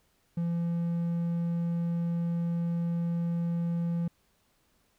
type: tone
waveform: triangle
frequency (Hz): 170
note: F3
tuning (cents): -46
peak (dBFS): -25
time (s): 0.37-4.08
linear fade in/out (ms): 5
effects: pink hiss -70 dBFS RMS until 4.98 s